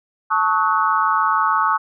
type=chord; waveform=sine; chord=D# half-diminished seventh; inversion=second; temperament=equal with one note detuned; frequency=880 / 1108.7 / 1275.1 / 1480 Hz; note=A5 / C#6 / D#6 / F#6; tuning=0 / 0 / +42 / 0 cents; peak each=-21 / -19 / -19 / -24 dBFS; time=0.3-1.78 s; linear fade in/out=20 ms; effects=none